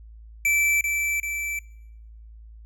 square tone with echo, 2325 Hz, D7, 18 cents flat, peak -19 dBFS, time 0.45-0.81 s, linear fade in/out 2 ms, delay 390 ms, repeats 2, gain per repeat -4 dB, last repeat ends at 1.59 s, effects noise-tail reverb RT60 0.9 s tail -26 dB re dry + added 55 Hz sine -42 dBFS peak until 2.65 s

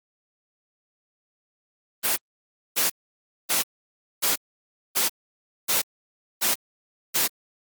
white noise bursts, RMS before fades -22 dBFS, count 8, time 2.03-7.28 s, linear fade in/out 20 ms, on 140 ms, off 590 ms, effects high-pass 200 Hz 12 dB/octave + Opus 24 kbps

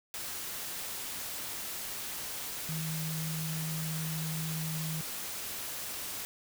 sine tone in noise, 158.9 Hz, D#3, 37 cents sharp, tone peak -34 dBFS, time 2.69-5.01 s, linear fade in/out 0 ms, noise white, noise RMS -39 dBFS, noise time 0.14-6.25 s, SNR +2 dB, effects none

